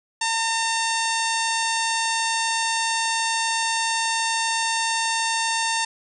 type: harmonic tone with a mistuned harmonic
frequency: 907 Hz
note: A#5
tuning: 48 cents flat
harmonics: 1 / 2 / 3 / 4 / 5 / 6 / 7 / 8 / 9 / 10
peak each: -25 / -28 / -30 / -31 / -32 / -33 / -33 / -34 / -35 / -35 dBFS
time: 0.21-5.85 s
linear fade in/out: 5 ms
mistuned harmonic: 9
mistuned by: +38 cents
effects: none